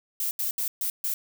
violet noise bursts at uneven times, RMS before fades -28 dBFS, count 5, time 0.2-0.31 / 0.39-0.51 / 0.58-0.68 / 0.81-0.9 / 1.04-1.14 s, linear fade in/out 2 ms, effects none

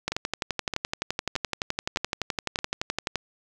two click trains, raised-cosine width 0.2 ms, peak -9 / -11 dBFS, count 37 / 5, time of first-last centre 0.08-3.157 / 0.12-2.589 s, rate 11.7 / 1.62 Hz, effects none

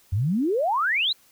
sine exponential sweep, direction up, 87.3 to 4186 Hz, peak -20 dBFS, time 0.12-1.13 s, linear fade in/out 10 ms, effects white hiss -58 dBFS RMS until 1.31 s

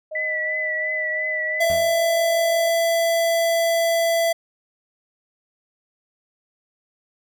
sine tone with tremolo, 622.3 Hz, D#5, in tune, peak -28 dBFS, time 0.11-2.7 s, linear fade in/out 10 ms, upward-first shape triangle, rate 5.9 Hz, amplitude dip 25%
sine tone with vibrato, 1980 Hz, B6, 4 cents sharp, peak -22 dBFS, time 0.15-1.65 s, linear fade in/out 5 ms, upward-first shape triangle, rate 2.9 Hz, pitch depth 39 cents each way
square tone, 668 Hz, E5, 23 cents sharp, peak -18 dBFS, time 1.6-4.33 s, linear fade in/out 10 ms
25% pulse tone with exponential decay, 83.3 Hz, E2, 19 cents sharp, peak -26 dBFS, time 1.7-2.1 s, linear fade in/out 0 ms, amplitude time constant 86 ms
effects none

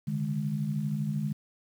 sine tone cluster, 137.4 / 150.1 / 207.8 Hz, C#3 / D3 / G#3, -15 / +38 / +1 cents, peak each -38 / -30 / -32 dBFS, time 0.07-1.33 s, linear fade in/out 10 ms, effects 9-bit

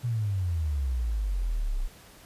sine exponential sweep, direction down, 123.6 to 30.79 Hz, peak -25 dBFS, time 0.03-1.88 s, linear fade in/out 20 ms, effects pink hiss -52 dBFS RMS until 2.25 s + resampled to 32000 Hz

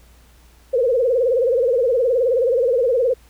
sine tone with vibrato, 493.9 Hz, B4, in tune, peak -14 dBFS, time 0.73-3.14 s, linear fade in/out 10 ms, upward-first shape sine, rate 19 Hz, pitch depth 140 cents each way, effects added 59 Hz sine -48 dBFS peak until 3.29 s + pink hiss -54 dBFS RMS until 3.29 s

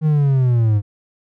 triangle linear sweep, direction down, 158.2 to 100.2 Hz, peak -10 dBFS, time 0.01-0.82 s, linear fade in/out 50 ms, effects none

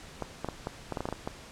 clicks, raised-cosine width 1 ms, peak -18 dBFS, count 11, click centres 0.223 / 0.446 / 0.487 / 0.671 / 0.923 / 0.972 / 1.006 / 1.055 / 1.088 / 1.126 / 1.275 s, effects pink hiss -48 dBFS RMS until 1.51 s + low-pass 8000 Hz 12 dB/octave

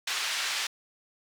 pink band-pass noise, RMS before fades -31 dBFS, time 0.07-0.67 s, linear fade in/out 5 ms, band 1800 to 5800 Hz, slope 12 dB/octave, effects none

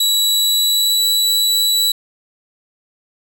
sawtooth tone with pitch glide, 3912 to 3937 Hz, B7 to B7, -17 to -6 cents, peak -10 dBFS, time 0-1.92 s, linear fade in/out 5 ms, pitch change +11 cents, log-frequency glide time 0.15-0.96 s, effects none

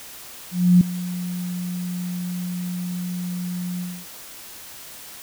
sine tone with ADSR envelope, 178.7 Hz, F3, 40 cents sharp, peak -8 dBFS, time 0.51-4.06 s, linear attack 300 ms, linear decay 3 ms, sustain -17 dB, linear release 260 ms, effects white hiss -40 dBFS RMS until 5.22 s

